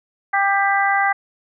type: harmonic tone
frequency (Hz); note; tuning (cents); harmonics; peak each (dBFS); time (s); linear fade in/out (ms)
396.2; G4; +18; 2 / 3 / 4 / 5; -18 / -23 / -21 / -21; 0.33-1.13; 10
effects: none